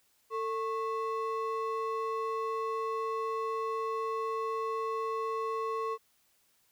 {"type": "ring-modulated tone", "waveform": "triangle", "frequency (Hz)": 772, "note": "G5", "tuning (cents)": -27, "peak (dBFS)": -26, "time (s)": [0.3, 5.98], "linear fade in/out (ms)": 50, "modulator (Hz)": 324, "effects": ["white hiss -70 dBFS RMS until 6.71 s"]}